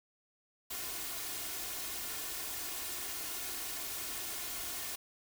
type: noise with comb filter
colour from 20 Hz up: white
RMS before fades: -40 dBFS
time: 0.7-4.96 s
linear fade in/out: 10 ms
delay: 2.8 ms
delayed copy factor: +0.55
effects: none